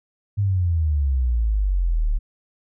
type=exponential sweep; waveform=sine; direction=down; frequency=103.83 to 35.56 Hz; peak=-17 dBFS; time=0.37-2.19 s; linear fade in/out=20 ms; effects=none